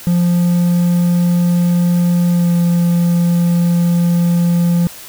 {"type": "tone with pitch glide", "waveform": "triangle", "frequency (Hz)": [174.61, 172.5], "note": ["F3", "F3"], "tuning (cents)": [0, -21], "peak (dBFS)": -8, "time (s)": [0.07, 4.87], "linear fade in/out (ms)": 0, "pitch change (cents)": -21, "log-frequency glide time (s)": [2.31, 2.51], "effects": ["white hiss -34 dBFS RMS until 5.08 s"]}